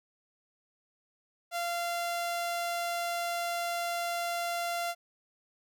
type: tone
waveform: sawtooth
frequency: 690 Hz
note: F5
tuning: 21 cents flat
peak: -27 dBFS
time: 1.51-4.95 s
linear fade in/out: 50 ms
effects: none